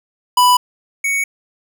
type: tone pair in turn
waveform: square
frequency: 990 / 2230 Hz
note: B5 / C#7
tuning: +4 / +10 cents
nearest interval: octave + major second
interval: 1406 cents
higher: second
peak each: -9 / -16 dBFS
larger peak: first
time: 0.37-0.57 / 1.04-1.24 s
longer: neither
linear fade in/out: 5 ms
effects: none